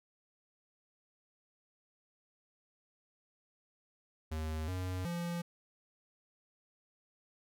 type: tone with pitch steps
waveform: square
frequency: 78.6 / 92 / 172.1 Hz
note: D#2 / F#2 / F3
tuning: +18 / -9 / -25 cents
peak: -36 dBFS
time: 4.31-5.42 s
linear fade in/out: 10 ms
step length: 370 ms
effects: none